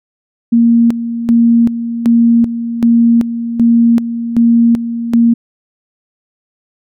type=tone with tremolo; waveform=sine; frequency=233.2 Hz; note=A#3; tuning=1 cent sharp; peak=-5 dBFS; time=0.52-5.34 s; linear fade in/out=10 ms; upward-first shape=square; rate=1.3 Hz; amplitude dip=70%; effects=none